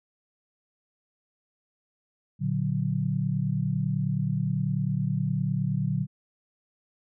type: chord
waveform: sine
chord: Bb augmented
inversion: none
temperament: equal with one note detuned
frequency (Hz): 116.54 / 146.32 / 185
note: Bb2 / D3 / F#3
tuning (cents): 0 / -6 / 0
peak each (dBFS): -30 / -27 / -29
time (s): 2.39-6.07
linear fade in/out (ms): 50
effects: none